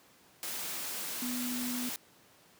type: tone in noise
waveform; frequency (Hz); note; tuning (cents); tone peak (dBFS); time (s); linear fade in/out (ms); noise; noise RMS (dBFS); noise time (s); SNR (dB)
sine; 246.9; B3; 0; -34; 1.22-1.89; 0; white; -38; 0.43-1.96; +1
effects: pink hiss -61 dBFS RMS until 2.59 s + high-pass 150 Hz 12 dB/octave